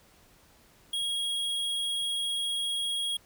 square tone, 3295 Hz, G#7, 14 cents flat, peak -29 dBFS, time 0.93-3.17 s, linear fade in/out 5 ms, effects pink hiss -60 dBFS RMS until 3.25 s

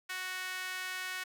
sawtooth tone with high-pass filter, 370 Hz, F#4, in tune, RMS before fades -39 dBFS, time 0.09-1.24 s, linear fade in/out 10 ms, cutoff 1700 Hz, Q 2, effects none

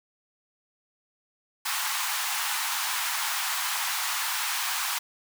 pink high-pass noise, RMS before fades -29 dBFS, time 1.65-4.99 s, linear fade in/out 10 ms, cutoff 830 Hz, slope 48 dB/octave, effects none

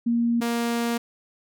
sine / sawtooth tone pair in turn, 234.8 / 234.8 Hz, A#3 / A#3, +13 / +13 cents, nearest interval unison, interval 0 cents, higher neither, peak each -19 dBFS, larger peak neither, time 0.06-0.41 / 0.41-0.98 s, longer second, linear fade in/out 10 ms, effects none

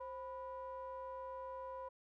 triangle ring-modulated tone, 231.8 Hz, A#3, 10 cents flat, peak -39 dBFS, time 0-1.89 s, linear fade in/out 10 ms, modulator 759 Hz, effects none

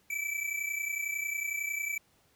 square tone pair together, 2301 / 2332 Hz, D7 / D7, -36 / -13 cents, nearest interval unison, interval 23 cents, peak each -35 / -36 dBFS, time 0.1-1.98 s, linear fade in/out 5 ms, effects pink hiss -67 dBFS RMS until 2.35 s + high-pass 60 Hz 12 dB/octave

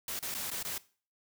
white noise with dropouts, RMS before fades -37 dBFS, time 0.08-0.78 s, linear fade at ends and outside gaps 2 ms, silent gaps 0.191-0.226 / 0.342-0.348 / 0.503-0.514 / 0.628-0.649 s, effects noise-tail reverb RT60 0.4 s tail -19 dB re dry

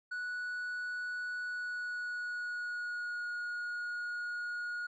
triangle tone with pitch glide, 1473 to 1443.5 Hz, F#6 to F#6, -8 to -43 cents, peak -34 dBFS, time 0.11-4.87 s, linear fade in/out 10 ms, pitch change -35 cents, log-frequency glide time 1.43-3.28 s, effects resampled to 16000 Hz

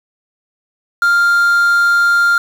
triangle tone with quantisation, 1396.9 Hz, F6, in tune, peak -7 dBFS, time 1.02-2.38 s, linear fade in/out 2 ms, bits 5, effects none

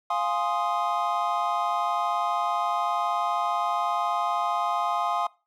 triangle chord, F minor seventh, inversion none, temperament equal, 698.5 / 830.6 / 1046.5 / 1244.5 Hz, F5 / Ab5 / C6 / Eb6, 0 / 0 / 0 / 0 cents, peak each -27 / -28 / -27 / -28 dBFS, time 0.1-5.27 s, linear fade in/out 5 ms, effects noise-tail reverb RT60 0.3 s tail -22 dB re dry

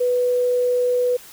sine tone, 493.9 Hz, B4, in tune, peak -16 dBFS, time 0-1.17 s, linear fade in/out 10 ms, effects white hiss -43 dBFS RMS until 1.32 s

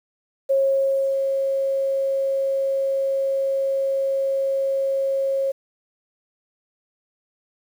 sine tone with ADSR envelope, 543 Hz, C#5, 36 cents flat, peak -15 dBFS, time 0.49-5.52 s, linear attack 17 ms, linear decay 640 ms, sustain -4 dB, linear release 12 ms, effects 8-bit

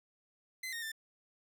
sawtooth tone with pitch steps, 2046 / 1851 / 1781 Hz, C7 / A#6 / A6, -39 / -13 / +21 cents, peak -35 dBFS, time 0.63-0.918 s, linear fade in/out 5 ms, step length 96 ms, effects none

